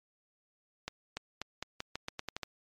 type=accelerating click train; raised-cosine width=0.2 ms; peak=-19 dBFS; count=11; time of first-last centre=0.88-2.433 s; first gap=290 ms; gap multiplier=0.85; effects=MP3 64 kbps